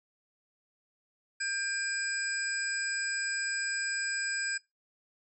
sine tone cluster, 1599 / 2395 / 4984 / 7810 Hz, G6 / D7 / D#8 / B8, +34 / +33 / +2 / -20 cents, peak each -33 / -40 / -37 / -38 dBFS, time 1.4-4.58 s, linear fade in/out 10 ms, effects noise-tail reverb RT60 0.2 s tail -21 dB re dry

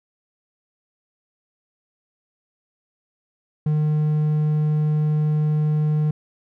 triangle tone, 152.1 Hz, D#3, 39 cents flat, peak -15 dBFS, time 3.66-6.11 s, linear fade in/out 5 ms, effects none

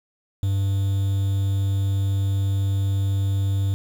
triangle tone with quantisation, 98 Hz, G2, in tune, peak -17 dBFS, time 0.43-3.74 s, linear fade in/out 0 ms, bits 7, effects none

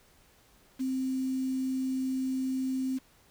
sine tone with quantisation, 261.6 Hz, C4, in tune, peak -28 dBFS, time 0.79-2.99 s, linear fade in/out 20 ms, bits 8, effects pink hiss -62 dBFS RMS until 3.3 s

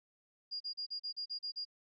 sine tone bursts, 4833 Hz, D8, 49 cents sharp, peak -37 dBFS, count 9, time 0.51-1.652 s, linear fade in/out 20 ms, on 94 ms, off 37 ms, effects none

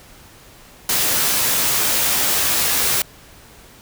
white noise with comb filter, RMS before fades -18 dBFS, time 0.89-3.02 s, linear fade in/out 2 ms, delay 15 ms, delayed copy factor +0.55, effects pink hiss -45 dBFS RMS until 3.81 s

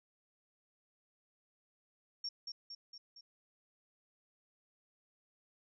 sine tone with echo, 5510 Hz, F8, 24 cents flat, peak -37 dBFS, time 2.24-2.29 s, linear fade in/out 5 ms, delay 230 ms, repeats 4, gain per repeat -4 dB, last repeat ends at 3.21 s, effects none

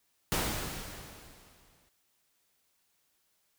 pink noise with exponential decay, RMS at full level -29 dBFS, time 0.32-1.89 s, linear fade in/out 0 ms, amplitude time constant 340 ms, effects white hiss -74 dBFS RMS until 3.58 s

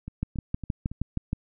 two click trains, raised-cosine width 5 ms, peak -14 / -23 dBFS, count 8 / 4, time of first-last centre 0.23-1.331 / 0.08-0.916 s, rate 6.36 / 3.59 Hz, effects none

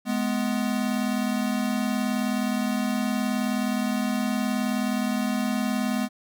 square tone pair together, 210 / 249.2 Hz, G#3 / B3, +19 / +16 cents, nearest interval minor third, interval 297 cents, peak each -27 dBFS, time 0.05-6.09 s, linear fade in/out 50 ms, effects none

